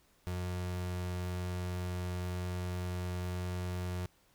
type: tone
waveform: 35% pulse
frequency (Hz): 89.9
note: F#2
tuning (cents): -49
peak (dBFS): -33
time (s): 0.27-4.06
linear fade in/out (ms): 0
effects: pink hiss -68 dBFS RMS until 4.34 s